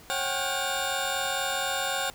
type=tone cluster; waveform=25% pulse; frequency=545 / 751 / 795 / 1422 / 3624 Hz; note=C#5 / F#5 / G5 / F6 / A#7; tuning=-29 / +26 / +24 / +31 / -50 cents; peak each=-30 dBFS; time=0.1-2.1 s; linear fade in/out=0 ms; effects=pink hiss -51 dBFS RMS until 2.14 s